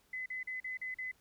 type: tone bursts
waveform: sine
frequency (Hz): 2023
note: B6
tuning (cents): +41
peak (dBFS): -37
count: 6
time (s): 0.13-1.115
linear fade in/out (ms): 5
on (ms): 130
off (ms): 41
effects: pink hiss -70 dBFS RMS until 1.2 s